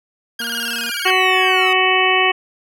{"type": "tone with vibrato", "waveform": "20% pulse", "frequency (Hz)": 1518, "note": "F#6", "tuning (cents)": 44, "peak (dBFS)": -17, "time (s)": [0.39, 1.11], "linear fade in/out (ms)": 5, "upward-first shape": "square", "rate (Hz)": 19, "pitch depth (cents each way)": 100}
{"type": "tone", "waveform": "sawtooth", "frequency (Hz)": 234, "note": "A#3", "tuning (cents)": 7, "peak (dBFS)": -27, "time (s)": [0.4, 0.9], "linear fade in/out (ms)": 2}
{"type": "linear sweep", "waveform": "sawtooth", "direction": "down", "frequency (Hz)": [2950, 1220], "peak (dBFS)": -25, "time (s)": [0.52, 1.73], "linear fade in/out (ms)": 2}
{"type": "harmonic tone", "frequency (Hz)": 373, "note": "F#4", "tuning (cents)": 14, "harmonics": [1, 2, 3, 5, 6, 7, 8], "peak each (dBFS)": [-20, -20, -20, -20, -20, -20, -20], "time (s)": [1.05, 2.32], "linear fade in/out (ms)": 10}
{"effects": []}